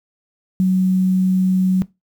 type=tone with quantisation; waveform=sine; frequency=186.4 Hz; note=F#3; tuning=13 cents sharp; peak=-12 dBFS; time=0.6-1.82 s; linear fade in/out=0 ms; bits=7; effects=noise-tail reverb RT60 0.2 s tail -19 dB re dry